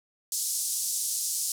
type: band-pass noise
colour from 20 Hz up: white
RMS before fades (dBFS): -30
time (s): 0.32-1.52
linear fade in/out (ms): 2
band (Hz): 5200 to 11000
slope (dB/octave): 24
effects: none